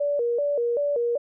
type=tone with vibrato; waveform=sine; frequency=523.3 Hz; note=C5; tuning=in tune; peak=-21 dBFS; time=0-1.18 s; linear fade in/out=10 ms; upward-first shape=square; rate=2.6 Hz; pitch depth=170 cents each way; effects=none